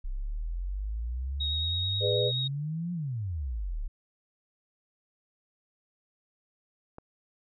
sine exponential two-way sweep, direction up then down, 31.44 to 178.7 to 31.44 Hz, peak -30 dBFS, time 0.04-3.88 s, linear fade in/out 10 ms, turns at 2.93 s
sine tone with vibrato, 3766 Hz, A#7, 17 cents sharp, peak -29 dBFS, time 1.4-2.48 s, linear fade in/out 10 ms, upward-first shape triangle, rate 9.3 Hz, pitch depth 13 cents each way
sine chord, G# diminished, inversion none, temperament just, 415.3 / 498.4 / 598 Hz, G#4 / B4 / D5, 0 / +16 / +31 cents, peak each -30 / -28 / -32 dBFS, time 2-2.32 s, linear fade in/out 50 ms
click, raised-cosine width 1 ms, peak -29 dBFS, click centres 6.984 s
effects none

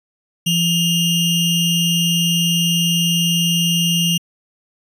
square ring-modulated tone, 1500 Hz, F#6, 23 cents sharp, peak -12 dBFS, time 0.46-4.18 s, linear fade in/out 10 ms, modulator 1330 Hz, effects resampled to 32000 Hz

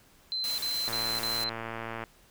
sine tone bursts, 4081 Hz, C8, 44 cents flat, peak -29 dBFS, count 4, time 0.32-1.492 s, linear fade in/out 0 ms, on 260 ms, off 44 ms
white noise, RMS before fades -38 dBFS, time 0.44-1.44 s, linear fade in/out 0 ms
click train, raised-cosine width 0.5 ms, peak -21 dBFS, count 133, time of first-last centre 0.88-2.038 s, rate 114 Hz
effects pink hiss -60 dBFS RMS until 2.3 s

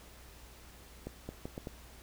accelerating click train, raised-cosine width 2 ms, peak -26 dBFS, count 5, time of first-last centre 1.07-1.672 s, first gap 220 ms, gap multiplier 0.75, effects added 60 Hz sine -55 dBFS peak until 2.02 s + pink hiss -56 dBFS RMS until 2.02 s

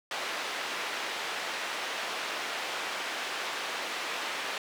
white band-pass noise, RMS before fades -35 dBFS, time 0.11-4.58 s, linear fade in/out 2 ms, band 420 to 2900 Hz, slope 12 dB/octave, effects none

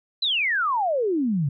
sine exponential sweep, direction down, 4104 to 132.1 Hz, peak -20 dBFS, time 0.22-1.49 s, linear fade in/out 5 ms, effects none

